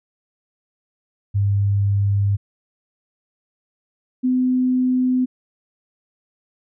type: tone pair in turn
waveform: sine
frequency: 100.4 / 254 Hz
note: G2 / B3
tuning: +42 / +49 cents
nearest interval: octave + major third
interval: 1607 cents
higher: second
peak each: -15 dBFS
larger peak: neither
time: 1.34-2.37 / 4.23-5.26 s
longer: neither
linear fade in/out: 20 ms
effects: none